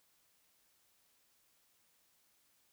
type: silence
effects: white hiss -73 dBFS RMS until 2.72 s